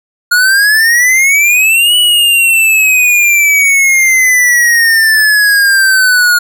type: exponential two-way sweep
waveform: square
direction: up then down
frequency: 1431 to 2960 to 1431 Hz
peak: -6 dBFS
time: 0.31-6.39 s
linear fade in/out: 10 ms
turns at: 1.96 s
effects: none